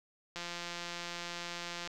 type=click train; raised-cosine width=0.2 ms; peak=-23 dBFS; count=263; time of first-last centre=0.36-1.874 s; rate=173 Hz; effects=none